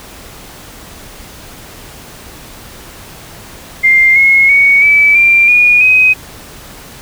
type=tone with pitch steps; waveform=sine; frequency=2103 / 2167 / 2233 / 2301 / 2371 / 2444 / 2518 Hz; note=C7 / C#7 / C#7 / D7 / D7 / D#7 / D#7; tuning=+8 / -40 / +12 / -36 / +16 / -32 / +20 cents; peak=-4 dBFS; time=3.83-6.14 s; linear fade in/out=20 ms; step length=330 ms; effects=pink hiss -33 dBFS RMS until 7.01 s